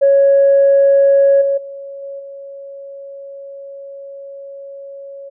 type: tone with level steps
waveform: sine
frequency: 554.4 Hz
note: C#5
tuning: in tune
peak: -6 / -12 / -27 / -25 / -29 dBFS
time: 0.01-5.3 s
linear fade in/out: 20 ms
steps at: 1.41 / 1.57 / 2.02 / 2.19 s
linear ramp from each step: 10 ms
effects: tanh soft clip ceiling -3 dBFS